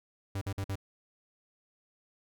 45% pulse tone bursts, 97.9 Hz, G2, 2 cents flat, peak -32 dBFS, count 4, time 0.35-0.756 s, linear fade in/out 5 ms, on 64 ms, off 50 ms, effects none

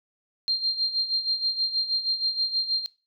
sine tone with tremolo, 4186 Hz, C8, in tune, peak -20 dBFS, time 0.48-2.86 s, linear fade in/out 0 ms, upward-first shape sine, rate 6.3 Hz, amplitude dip 70%, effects noise-tail reverb RT60 0.3 s tail -20 dB re dry

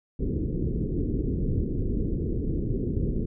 pink low-pass noise, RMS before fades -27 dBFS, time 0.19-3.26 s, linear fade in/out 5 ms, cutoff 430 Hz, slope 48 dB/octave, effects none

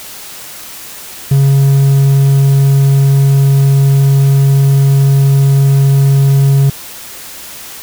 triangle tone, 137.7 Hz, C#3, 11 cents flat, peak -3 dBFS, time 1.31-6.7 s, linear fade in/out 5 ms, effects white hiss -29 dBFS RMS until 7.82 s

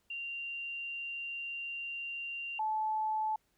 sine tone pair in turn, 2773 / 867.4 Hz, F7 / A5, -13 / -25 cents, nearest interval octave + minor sixth, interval 2012 cents, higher first, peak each -37 / -30 dBFS, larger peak second, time 0.1-2.59 / 2.59-3.36 s, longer first, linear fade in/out 5 ms, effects pink hiss -75 dBFS RMS until 3.57 s

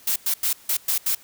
blue noise bursts at uneven times, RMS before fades -22 dBFS, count 6, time 0.07-0.16 / 0.26-0.34 / 0.43-0.53 / 0.69-0.77 / 0.88-0.98 / 1.06-1.15 s, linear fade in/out 5 ms, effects white hiss -50 dBFS RMS until 1.23 s

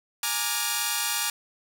5% pulse chord, Bb dominant seventh, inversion third, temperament equal with one note detuned, 830.6 / 932.3 / 1174.7 / 1419.7 Hz, Ab5 / Bb5 / D6 / F6, 0 / 0 / 0 / +28 cents, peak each -19 dBFS, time 0.23-1.3 s, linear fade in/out 2 ms, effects none

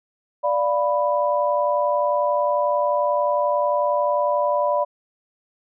sine chord, B diminished, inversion first, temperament equal, 587.3 / 698.5 / 987.8 Hz, D5 / F5 / B5, 0 / 0 / 0 cents, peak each -20 / -26 / -22 dBFS, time 0.43-4.85 s, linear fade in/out 20 ms, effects none

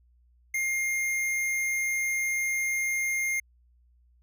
sine tone with hard clipping, 2121 Hz, C7, 23 cents sharp, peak -27 dBFS, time 0.54-3.4 s, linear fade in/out 5 ms, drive 16 dB, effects added 60 Hz sine -59 dBFS peak until 4.22 s

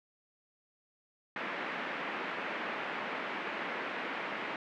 white band-pass noise, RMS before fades -38 dBFS, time 1.36-4.56 s, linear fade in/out 2 ms, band 200 to 2300 Hz, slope 24 dB/octave, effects none

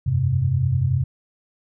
sine chord, F suspended second, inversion none, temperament equal with one note detuned, 87.81 / 98 / 130.81 Hz, F2 / G2 / C3, +10 / 0 / 0 cents, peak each -25 / -23 / -19 dBFS, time 0.06-1.04 s, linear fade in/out 10 ms, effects none

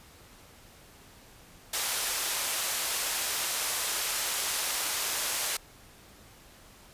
white band-pass noise, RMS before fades -31 dBFS, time 1.73-5.57 s, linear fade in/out 5 ms, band 490 to 12000 Hz, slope 12 dB/octave, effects pink hiss -54 dBFS RMS until 6.93 s + resampled to 32000 Hz

